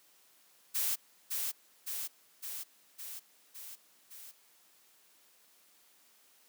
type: noise with echo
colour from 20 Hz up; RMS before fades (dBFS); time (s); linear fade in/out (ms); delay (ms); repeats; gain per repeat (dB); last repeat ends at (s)
blue; -32; 0.74-0.96; 20; 560; 6; -3; 4.32
effects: white hiss -65 dBFS RMS until 6.48 s + high-pass 200 Hz 12 dB/octave